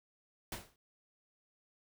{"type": "noise with exponential decay", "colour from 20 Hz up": "pink", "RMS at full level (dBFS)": -38, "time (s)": [0.52, 0.76], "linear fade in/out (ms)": 2, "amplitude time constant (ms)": 51, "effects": []}